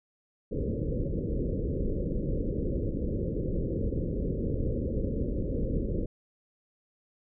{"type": "low-pass noise", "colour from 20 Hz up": "pink", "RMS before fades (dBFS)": -30, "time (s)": [0.51, 6.06], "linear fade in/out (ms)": 5, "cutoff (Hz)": 550, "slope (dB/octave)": 96, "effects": []}